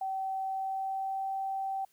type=tone with pitch glide; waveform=sine; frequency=768 to 774.7 Hz; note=G5 to G5; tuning=-36 to -21 cents; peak=-31 dBFS; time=0.01-1.85 s; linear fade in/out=5 ms; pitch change=+15 cents; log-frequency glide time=0.42-1.31 s; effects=white hiss -69 dBFS RMS until 1.92 s